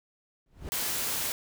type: noise with exponential growth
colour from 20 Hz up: brown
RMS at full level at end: -32 dBFS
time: 0.46-0.69 s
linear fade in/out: 1 ms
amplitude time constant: 48 ms
type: noise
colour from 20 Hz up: white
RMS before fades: -31 dBFS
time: 0.72-1.32 s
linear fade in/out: 0 ms
effects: none